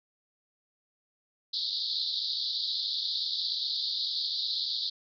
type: band-pass noise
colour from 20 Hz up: pink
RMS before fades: -32 dBFS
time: 1.53-4.9 s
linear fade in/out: 10 ms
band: 3600 to 4800 Hz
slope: 96 dB/octave
effects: none